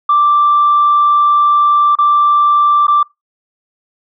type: tone with dropouts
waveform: sine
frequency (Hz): 1174.7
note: D6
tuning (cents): 0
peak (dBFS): -6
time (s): 0.09-3.03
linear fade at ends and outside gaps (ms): 5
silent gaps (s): 1.954-1.986 / 2.869-2.88
effects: noise-tail reverb RT60 0.2 s tail -24 dB re dry + tanh soft clip ceiling -3 dBFS